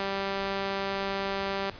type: tone with high-pass filter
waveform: sawtooth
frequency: 196 Hz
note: G3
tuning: in tune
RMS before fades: -31 dBFS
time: 0-1.7 s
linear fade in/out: 0 ms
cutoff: 420 Hz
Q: 0.7
effects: pink hiss -46 dBFS RMS until 1.79 s + resampled to 11025 Hz